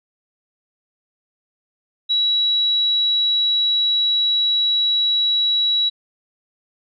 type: tone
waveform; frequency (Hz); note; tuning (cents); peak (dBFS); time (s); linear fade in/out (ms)
sine; 3900; B7; -23; -15; 2.09-5.9; 20
effects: none